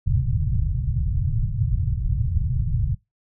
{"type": "low-pass noise", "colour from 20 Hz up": "white", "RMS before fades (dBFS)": -22, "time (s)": [0.06, 2.95], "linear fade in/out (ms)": 10, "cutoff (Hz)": 140, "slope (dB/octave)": 48, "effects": ["noise-tail reverb RT60 0.2 s tail -24 dB re dry"]}